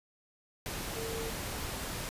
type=tone in noise; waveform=sine; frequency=452.4 Hz; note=A4; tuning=48 cents sharp; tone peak=-38 dBFS; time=0.96-1.3 s; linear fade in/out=0 ms; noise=pink; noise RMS=-38 dBFS; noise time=0.66-2.09 s; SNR=-3 dB; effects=resampled to 32000 Hz